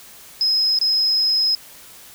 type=tone with dropouts; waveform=sine; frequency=5110 Hz; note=D#8; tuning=45 cents sharp; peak=-15 dBFS; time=0.41-1.55 s; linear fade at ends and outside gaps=1 ms; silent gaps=0.788-0.813 s; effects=white hiss -43 dBFS RMS until 2.14 s